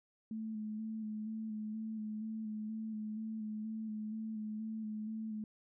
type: tone with vibrato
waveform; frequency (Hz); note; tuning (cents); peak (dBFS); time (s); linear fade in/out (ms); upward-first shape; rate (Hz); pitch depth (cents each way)
sine; 217.2; A3; -22; -38; 0.31-5.44; 2; square; 2.1; 23
effects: none